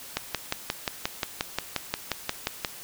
click train, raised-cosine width 0.2 ms, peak -8 dBFS, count 15, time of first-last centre 0.17-2.648 s, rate 5.65 Hz, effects white hiss -43 dBFS RMS until 2.83 s

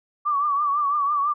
sine tone with vibrato, 1157 Hz, D6, 26 cents flat, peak -19 dBFS, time 0.25-1.34 s, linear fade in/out 20 ms, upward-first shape triangle, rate 6 Hz, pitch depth 85 cents each way, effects none

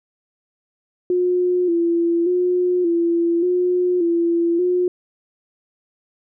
sine tone with vibrato, 349.2 Hz, F4, in tune, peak -15 dBFS, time 1.1-4.88 s, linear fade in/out 2 ms, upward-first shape square, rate 0.86 Hz, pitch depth 51 cents each way, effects none

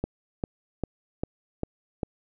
click train, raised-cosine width 2 ms, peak -14 dBFS, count 6, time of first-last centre 0.04-2.032 s, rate 2.51 Hz, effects none

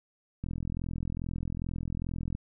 click train, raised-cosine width 5 ms, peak -22 dBFS, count 82, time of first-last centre 0.44-2.35 s, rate 42.4 Hz, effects none

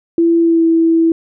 sine tone with pitch glide, 335.3 to 328.8 Hz, E4 to E4, +30 to -4 cents, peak -8 dBFS, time 0.18-1.12 s, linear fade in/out 2 ms, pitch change -34 cents, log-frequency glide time 0.39-0.64 s, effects none

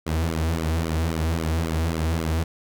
sawtooth tone with flanger, 81 Hz, E2, 30 cents flat, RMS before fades -24 dBFS, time 0.06-2.44 s, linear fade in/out 10 ms, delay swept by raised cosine 1.1 to 5.6 ms, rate 3.7 Hz, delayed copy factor -0.9, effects none

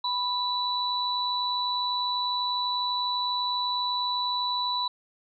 sine tone pair together, 987.8 / 3956 Hz, B5 / B7, 0 / +2 cents, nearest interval 2 octaves, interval 2402 cents, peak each -28 dBFS, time 0.04-4.88 s, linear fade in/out 5 ms, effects none

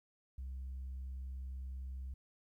sine tone, 65.41 Hz, C2, in tune, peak -39 dBFS, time 0.38-2.14 s, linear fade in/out 5 ms, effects tanh soft clip ceiling -39 dBFS + 13-bit

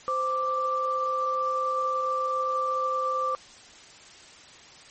sine tone pair together, 519.2 / 1174.7 Hz, C5 / D6, -13 / 0 cents, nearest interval octave + major second, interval 1413 cents, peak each -30 / -25 dBFS, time 0.08-3.35 s, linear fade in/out 0 ms, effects white hiss -49 dBFS RMS until 4.9 s + MP3 32 kbps

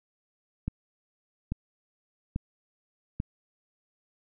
click train, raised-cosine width 5 ms, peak -17 dBFS, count 4, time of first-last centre 0.68-3.201 s, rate 1.19 Hz, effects none

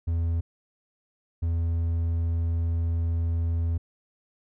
triangle tone pair in turn, 83.5 / 83.5 Hz, E2 / E2, +23 / +23 cents, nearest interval unison, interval 0 cents, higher neither, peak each -21 dBFS, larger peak neither, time 0.07-0.41 / 1.42-3.78 s, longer second, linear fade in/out 10 ms, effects none

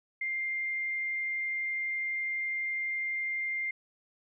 sine tone, 2104 Hz, C7, 9 cents sharp, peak -30 dBFS, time 0.21-3.71 s, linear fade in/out 5 ms, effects none

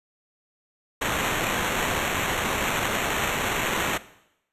violet noise with sample-and-hold, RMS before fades -26 dBFS, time 1.01-3.98 s, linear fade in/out 10 ms, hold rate 4900 Hz, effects noise-tail reverb RT60 0.8 s tail -17 dB re dry + resampled to 32000 Hz

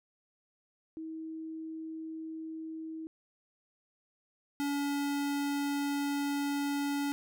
sine / square tone pair in turn, 320 / 284.5 Hz, D#4 / C#4, +49 / +45 cents, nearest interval major second, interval 204 cents, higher first, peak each -38 / -31 dBFS, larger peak second, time 0.97-3.07 / 4.6-7.12 s, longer second, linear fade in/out 0 ms, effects none

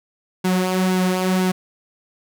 sawtooth tone with flanger, 184.9 Hz, F#3, 1 cent flat, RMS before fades -19 dBFS, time 0.44-1.52 s, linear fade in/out 10 ms, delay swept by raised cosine 1.6 to 4.9 ms, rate 2 Hz, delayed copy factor -0.55, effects none

